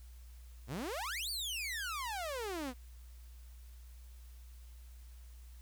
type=exponential two-way sweep; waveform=sawtooth; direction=up then down; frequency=105.3 to 4720 to 235.7 Hz; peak=-34 dBFS; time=0.67-2.74 s; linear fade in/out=50 ms; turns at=1.3 s; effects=added 60 Hz sine -50 dBFS peak until 5.61 s + white hiss -66 dBFS RMS until 5.61 s